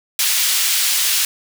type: high-pass noise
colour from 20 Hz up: pink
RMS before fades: -17 dBFS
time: 0.19-1.25 s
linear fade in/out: 2 ms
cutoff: 3000 Hz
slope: 12 dB/octave
effects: none